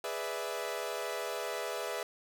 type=chord; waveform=sawtooth; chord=E dominant seventh; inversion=first; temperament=equal; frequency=415.3 / 493.9 / 587.3 / 659.3 Hz; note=G#4 / B4 / D5 / E5; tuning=0 / 0 / 0 / 0 cents; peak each=-37 / -36 / -38 / -36 dBFS; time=0.04-2.03 s; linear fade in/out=2 ms; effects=none